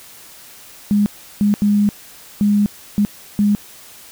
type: tone bursts at uneven times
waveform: sine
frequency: 205.8 Hz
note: G#3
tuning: 16 cents flat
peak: -11 dBFS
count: 6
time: 0.91-1.06 / 1.41-1.54 / 1.62-1.89 / 2.41-2.66 / 2.98-3.05 / 3.39-3.55 s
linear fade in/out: 0 ms
effects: white hiss -41 dBFS RMS until 4.11 s